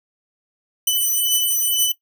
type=beating tone pair; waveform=5% pulse; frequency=2994 / 2996.1 Hz; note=F#7 / F#7; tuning=+20 / +21 cents; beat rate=2.1 Hz; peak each=-11 dBFS; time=0.87-1.92 s; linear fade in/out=5 ms; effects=noise-tail reverb RT60 0.1 s tail -17 dB re dry